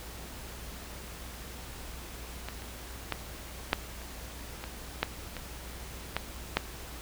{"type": "clicks", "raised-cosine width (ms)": 0.3, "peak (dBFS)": [-20, -27, -13, -7, -30, -22, -9, -21, -12, -8], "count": 10, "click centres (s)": [2.486, 2.621, 3.123, 3.731, 4.018, 4.64, 5.03, 5.367, 6.166, 6.57], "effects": ["added 60 Hz sine -45 dBFS peak until 7.01 s", "pink hiss -45 dBFS RMS until 7.01 s"]}